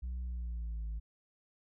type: tone with pitch glide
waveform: sine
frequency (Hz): 61.8 to 54.11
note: B1 to A1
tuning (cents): +2 to -28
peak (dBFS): -33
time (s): 0.02-1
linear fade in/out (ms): 20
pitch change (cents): -230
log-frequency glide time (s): 0.24-0.87
effects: tanh soft clip ceiling -35 dBFS